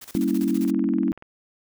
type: noise with tremolo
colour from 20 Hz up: white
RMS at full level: -40 dBFS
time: 0.01-0.71 s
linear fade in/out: 10 ms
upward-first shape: square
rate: 15 Hz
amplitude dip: 80%
type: chord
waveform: sine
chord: G diminished seventh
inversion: none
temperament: equal with one note detuned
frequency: 196 / 233.1 / 277.2 / 326.2 Hz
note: G3 / Bb3 / Db4 / Fb4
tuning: 0 / 0 / 0 / -18 cents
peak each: -26 / -25 / -24 / -25 dBFS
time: 0.15-1.12 s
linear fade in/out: 0 ms
type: click train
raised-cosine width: 0.5 ms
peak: -28 dBFS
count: 13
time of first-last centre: 0.65-1.224 s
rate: 20.9 Hz
effects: none